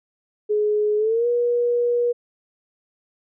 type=tone with pitch glide; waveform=sine; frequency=420.9 to 480.7 Hz; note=G#4 to B4; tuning=+23 to -47 cents; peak=-17 dBFS; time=0.49-2.13 s; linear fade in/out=20 ms; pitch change=+230 cents; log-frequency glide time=0.97-1.27 s; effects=none